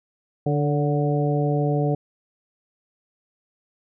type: harmonic tone with a mistuned harmonic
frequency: 146.83 Hz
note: D3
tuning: in tune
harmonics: 1 / 2 / 3 / 4 / 5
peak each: -21 / -27 / -26 / -29 / -30 dBFS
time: 0.46-1.95 s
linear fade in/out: 5 ms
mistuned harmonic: 4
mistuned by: -37 cents
effects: none